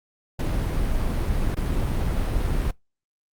brown noise with dropouts, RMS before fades -23 dBFS, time 0.39-2.71 s, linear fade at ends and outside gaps 5 ms, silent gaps 1.547-1.567 s, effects noise-tail reverb RT60 0.2 s tail -25 dB re dry + Opus 48 kbps

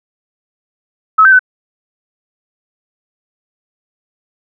sine tone with pitch steps, 1290 / 1552 / 1508 Hz, E6 / G6 / F#6, -38 / -18 / +32 cents, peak -3 dBFS, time 1.18-1.393 s, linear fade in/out 10 ms, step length 71 ms, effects none

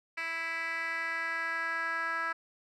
10% pulse tone with band-pass filter sweep, 329.6 Hz, E4, in tune, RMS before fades -34 dBFS, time 0.17-2.33 s, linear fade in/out 10 ms, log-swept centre 2300 to 1500 Hz, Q 3.3, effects none

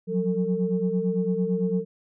sine tone cluster, 178.4 / 187.3 / 450.3 Hz, F3 / F#3 / A4, +37 / +21 / +40 cents, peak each -26 dBFS, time 0.07-1.85 s, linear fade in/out 50 ms, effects tanh soft clip ceiling -12 dBFS

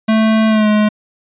square tone with pitch glide, 220 to 211.8 Hz, A3 to G#3, 0 to +34 cents, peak -10 dBFS, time 0.08-0.89 s, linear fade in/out 10 ms, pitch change -66 cents, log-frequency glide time 0.48-0.68 s, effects resampled to 8000 Hz

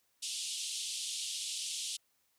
pink band-pass noise, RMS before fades -39 dBFS, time 0.22-1.97 s, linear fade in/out 10 ms, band 2900 to 10000 Hz, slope 48 dB/octave, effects white hiss -75 dBFS RMS until 2.38 s

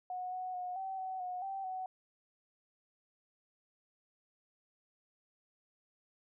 sine tone with pitch steps, 731 / 739 / 725 / 767 / 754 / 727 / 777 / 748 Hz, F#5 / F#5 / F#5 / G5 / F#5 / F#5 / G5 / F#5, -21 / -2 / -35 / -38 / +32 / -31 / -16 / +19 cents, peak -37 dBFS, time 0.1-1.86 s, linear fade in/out 2 ms, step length 220 ms, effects none

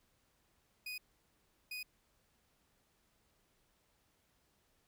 30% pulse tone bursts at uneven times, 2489 Hz, D#7, in tune, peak -39 dBFS, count 2, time 0.86-0.98 / 1.71-1.83 s, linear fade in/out 5 ms, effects pink hiss -75 dBFS RMS until 4.87 s

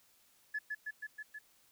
sine tone with echo, 1713 Hz, A6, 47 cents flat, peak -33 dBFS, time 0.54-0.59 s, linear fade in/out 10 ms, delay 160 ms, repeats 5, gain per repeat -2 dB, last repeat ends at 1.39 s, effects tanh soft clip ceiling -29 dBFS + white hiss -68 dBFS RMS until 1.71 s

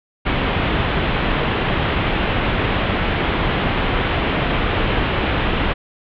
pink low-pass noise, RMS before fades -19 dBFS, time 0.25-5.74 s, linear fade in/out 20 ms, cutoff 3400 Hz, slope 48 dB/octave, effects none

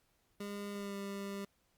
25% pulse tone with pitch glide, 203.1 to 199.04 Hz, G#3 to G3, -38 to +27 cents, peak -36 dBFS, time 0.4-1.45 s, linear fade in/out 5 ms, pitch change -35 cents, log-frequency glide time 0.73-0.95 s, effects pink hiss -75 dBFS RMS until 1.77 s + Opus 48 kbps

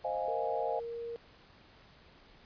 sine chord, F minor seventh, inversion second, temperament equal, 523.3 / 622.3 / 698.5 / 830.6 Hz, C5 / Eb5 / F5 / Ab5, 0 / 0 / 0 / 0 cents, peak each -37 dBFS, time 0.04-0.8 s, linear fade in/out 10 ms
sine tone with pitch glide, 464 to 467.5 Hz, A#4 to A#4, -8 to +5 cents, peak -37 dBFS, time 0.28-1.16 s, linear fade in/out 0 ms, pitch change +13 cents, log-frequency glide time 0.51-0.94 s
effects pink hiss -59 dBFS RMS until 2.45 s + resampled to 11025 Hz

